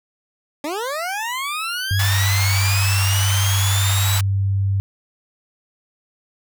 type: linear sweep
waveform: 20% pulse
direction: up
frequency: 278.6 to 3957 Hz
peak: -18 dBFS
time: 0.64-4.18 s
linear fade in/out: 2 ms
type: tone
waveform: sine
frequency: 98 Hz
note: G2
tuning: in tune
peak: -16 dBFS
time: 1.91-4.8 s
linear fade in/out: 0 ms
type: high-pass noise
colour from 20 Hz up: pink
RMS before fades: -25 dBFS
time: 1.99-4.21 s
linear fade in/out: 5 ms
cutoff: 810 Hz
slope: 24 dB/octave
effects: none